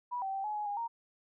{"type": "tone with pitch steps", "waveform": "sine", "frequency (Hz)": [977, 773, 779, 846, 839, 816, 929], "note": ["B5", "G5", "G5", "G#5", "G#5", "G#5", "A#5"], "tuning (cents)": [-19, -24, -11, 32, 17, -31, -6], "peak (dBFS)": -33, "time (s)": [0.11, 0.88], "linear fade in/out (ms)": 20, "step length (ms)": 110, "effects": []}